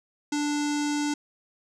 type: tone with low-pass filter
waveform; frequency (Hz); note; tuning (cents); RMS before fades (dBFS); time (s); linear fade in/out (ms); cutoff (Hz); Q
square; 293.7; D4; 0; -27; 0.32-1.14; 5; 6900; 2.8
effects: none